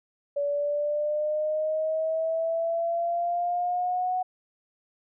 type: exponential sweep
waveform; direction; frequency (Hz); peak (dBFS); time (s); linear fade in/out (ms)
sine; up; 570 to 740; -24; 0.36-4.23; 10
effects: none